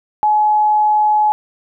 sine tone, 848 Hz, G#5, 36 cents sharp, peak -10 dBFS, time 0.23-1.32 s, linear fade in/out 0 ms, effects none

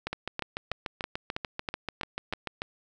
two click trains, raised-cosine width 0.3 ms, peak -16 / -15 dBFS, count 18 / 8, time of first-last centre 0.13-2.619 / 0.07-2.335 s, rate 6.83 / 3.09 Hz, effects none

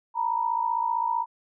sine tone pair together, 917 / 972.5 Hz, A#5 / B5, -29 / -27 cents, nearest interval minor second, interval 102 cents, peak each -26 dBFS, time 0.14-1.26 s, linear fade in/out 50 ms, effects none

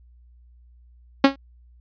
sawtooth tone with exponential decay, 273.8 Hz, C#4, 21 cents flat, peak -4 dBFS, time 1.24-1.36 s, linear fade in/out 5 ms, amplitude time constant 26 ms, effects added 60 Hz sine -49 dBFS peak until 1.8 s + resampled to 11025 Hz

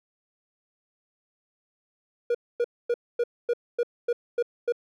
triangle tone bursts, 478 Hz, A#4, 43 cents sharp, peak -19 dBFS, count 9, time 2.3-4.723 s, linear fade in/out 5 ms, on 47 ms, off 250 ms, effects none

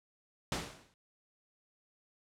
pink noise with exponential decay, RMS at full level -32 dBFS, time 0.52-0.94 s, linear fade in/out 1 ms, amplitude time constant 91 ms, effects high-pass 60 Hz 12 dB/octave + low-pass 8000 Hz 12 dB/octave

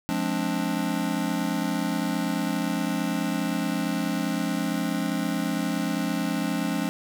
square chord, D half-diminished seventh, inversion first, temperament just, 176.2 / 211.4 / 264.3 / 293.7 Hz, F3 / Ab3 / C4 / D4, +16 / +31 / +18 / 0 cents, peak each -31 dBFS, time 0.09-6.89 s, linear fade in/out 0 ms, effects none

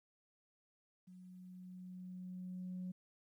sine tone with level ramp, 182.8 Hz, F#3, 21 cents flat, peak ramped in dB -54 to -39 dBFS, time 1.07-2.92 s, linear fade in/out 10 ms, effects tanh soft clip ceiling -38 dBFS + 13-bit

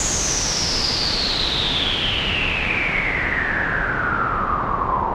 pink noise with low-pass filter sweep, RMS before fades -21 dBFS, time 0-5.14 s, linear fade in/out 2 ms, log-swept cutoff 6900 to 960 Hz, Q 9.9, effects none

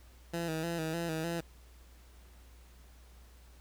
15% pulse tone with vibrato, 164.2 Hz, E3, 6 cents flat, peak -27 dBFS, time 0.33-1.41 s, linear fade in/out 10 ms, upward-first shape square, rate 3.3 Hz, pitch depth 52 cents each way, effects added 60 Hz sine -54 dBFS peak until 3.6 s + pink hiss -63 dBFS RMS until 3.6 s

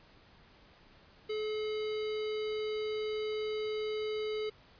square tone with notch filter, 428.6 Hz, A4, 45 cents flat, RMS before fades -35 dBFS, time 1.29-4.5 s, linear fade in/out 10 ms, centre 1000 Hz, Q 0.61, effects pink hiss -60 dBFS RMS until 4.79 s + resampled to 11025 Hz

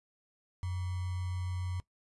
sine tone with sample-and-hold, 90.7 Hz, F#2, 34 cents flat, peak -33 dBFS, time 0.63-1.8 s, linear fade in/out 0 ms, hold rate 1050 Hz, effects noise-tail reverb RT60 0.1 s tail -18 dB re dry + resampled to 24000 Hz

